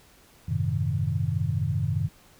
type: chord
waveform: sine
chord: F# diminished seventh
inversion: none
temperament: equal with one note detuned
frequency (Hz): 92.5 / 107.24 / 130.81 / 155.56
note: F#2 / A2 / C3 / Eb3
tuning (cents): 0 / -44 / 0 / 0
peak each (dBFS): -29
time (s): 0.48-2.09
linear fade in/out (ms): 10
effects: pink hiss -56 dBFS RMS until 2.39 s